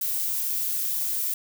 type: noise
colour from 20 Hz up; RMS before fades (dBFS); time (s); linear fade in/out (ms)
violet; -27; 0.01-1.34; 5
effects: none